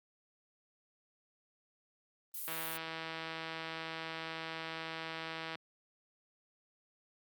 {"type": "noise", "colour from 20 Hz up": "violet", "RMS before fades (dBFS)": -41, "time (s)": [2.34, 2.77], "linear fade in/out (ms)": 5}
{"type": "click train", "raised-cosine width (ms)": 0.3, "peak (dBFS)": -25, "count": 499, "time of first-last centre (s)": [2.48, 5.554], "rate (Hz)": 162}
{"effects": ["high-pass 150 Hz 12 dB/octave", "Opus 32 kbps"]}